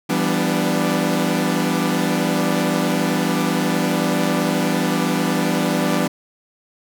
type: chord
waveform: sawtooth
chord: E minor seventh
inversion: none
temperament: equal with one note detuned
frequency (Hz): 168.28 / 196 / 246.9 / 293.7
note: E3 / G3 / B3 / D4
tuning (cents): +36 / 0 / 0 / 0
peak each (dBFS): -19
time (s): 0.09-6.08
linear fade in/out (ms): 10
effects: none